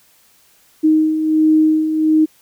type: beating tone pair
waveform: sine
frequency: 311.1 / 312.5 Hz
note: D#4 / D#4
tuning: 0 / +8 cents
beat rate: 1.4 Hz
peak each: -19 / -11 dBFS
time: 0.83-2.26 s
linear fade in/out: 20 ms
effects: white hiss -53 dBFS RMS until 2.41 s